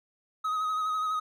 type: tone with vibrato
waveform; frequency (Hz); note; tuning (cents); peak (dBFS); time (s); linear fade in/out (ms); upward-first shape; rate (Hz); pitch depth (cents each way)
triangle; 1263; D#6; +26; -25; 0.44-1.2; 10; sine; 12; 27
effects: none